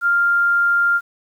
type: tone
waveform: sine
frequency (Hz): 1396.9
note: F6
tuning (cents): 0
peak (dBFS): -13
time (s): 0.01-1.01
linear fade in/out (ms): 50
effects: 8-bit